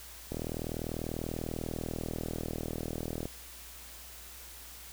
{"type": "click train", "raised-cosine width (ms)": 2, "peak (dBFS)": -22, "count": 119, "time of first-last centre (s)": [0.32, 3.255], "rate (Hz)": 40.2, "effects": ["added 60 Hz sine -53 dBFS peak until 4.92 s", "white hiss -49 dBFS RMS until 4.92 s"]}